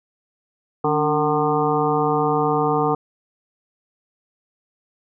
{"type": "harmonic tone with a mistuned harmonic", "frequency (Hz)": 151.3, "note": "D#3", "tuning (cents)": -48, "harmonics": [1, 2, 3, 5, 6, 7, 8], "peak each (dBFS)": [-26, -25, -21, -23, -27, -27, -26], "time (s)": [0.84, 2.95], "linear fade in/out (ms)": 5, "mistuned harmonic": 2, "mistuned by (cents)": -73, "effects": []}